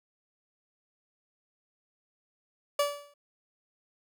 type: tone with exponential decay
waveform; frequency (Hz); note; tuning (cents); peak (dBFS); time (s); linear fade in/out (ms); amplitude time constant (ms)
30% pulse; 577; D5; -31; -19; 2.79-3.14; 5; 76
effects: none